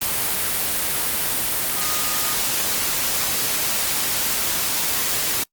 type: tone in noise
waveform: sine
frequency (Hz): 1233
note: D#6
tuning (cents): -16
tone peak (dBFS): -33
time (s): 1.76-2.35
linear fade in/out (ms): 10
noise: white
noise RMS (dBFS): -22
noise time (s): 0.01-5.44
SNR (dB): -14
effects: noise-tail reverb RT60 0.1 s tail -26 dB re dry + Opus 32 kbps